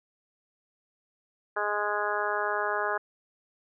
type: harmonic tone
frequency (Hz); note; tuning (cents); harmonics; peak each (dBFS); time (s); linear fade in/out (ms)
207.7; G#3; 0; 2 / 3 / 4 / 5 / 6 / 7 / 8; -34 / -34 / -34 / -34 / -34 / -34 / -34; 1.56-2.98; 10
effects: none